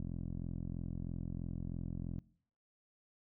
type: tone with low-pass filter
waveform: 10% pulse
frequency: 43.08 Hz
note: F1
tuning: 23 cents flat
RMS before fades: -41 dBFS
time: 0-2.19 s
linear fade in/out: 0 ms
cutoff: 250 Hz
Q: 0.93
effects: noise-tail reverb RT60 0.6 s tail -22 dB re dry